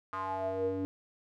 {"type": "tone with band-pass filter sweep", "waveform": "square", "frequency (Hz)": 95.2, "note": "F#2", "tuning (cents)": 50, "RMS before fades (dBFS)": -34, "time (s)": [0.13, 0.85], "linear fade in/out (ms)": 0, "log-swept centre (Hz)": [1200, 330], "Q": 6.6, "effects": []}